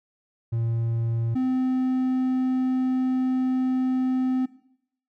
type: tone pair in turn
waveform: triangle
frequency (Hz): 115.3 / 257.4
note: A#2 / C4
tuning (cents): -19 / -28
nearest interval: octave + major second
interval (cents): 1391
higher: second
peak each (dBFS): -21 / -19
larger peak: second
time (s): 0.52-1.35 / 1.35-4.46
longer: second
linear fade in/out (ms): 10
effects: noise-tail reverb RT60 0.7 s tail -17 dB re dry